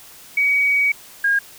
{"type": "tone pair in turn", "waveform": "sine", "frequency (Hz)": [2261, 1624.8], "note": ["C#7", "G#6"], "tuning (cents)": [34, -38], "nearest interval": "tritone", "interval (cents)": 572, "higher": "first", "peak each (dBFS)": -14, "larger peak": "neither", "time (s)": [[0.37, 0.92], [1.24, 1.39]], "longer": "first", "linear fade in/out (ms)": 5, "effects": ["white hiss -43 dBFS RMS until 1.58 s"]}